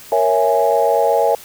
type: chord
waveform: sine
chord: A# half-diminished seventh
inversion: none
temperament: equal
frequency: 466.2 / 554.4 / 659.3 / 830.6 Hz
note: A#4 / C#5 / E5 / G#5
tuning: 0 / 0 / 0 / 0 cents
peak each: -17 dBFS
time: 0.12-1.35 s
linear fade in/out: 2 ms
effects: tanh soft clip ceiling -2 dBFS + white hiss -39 dBFS RMS until 1.44 s